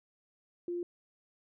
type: tone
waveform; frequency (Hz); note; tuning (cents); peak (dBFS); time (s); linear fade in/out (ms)
sine; 349.2; F4; 0; -33; 0.68-0.83; 2
effects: none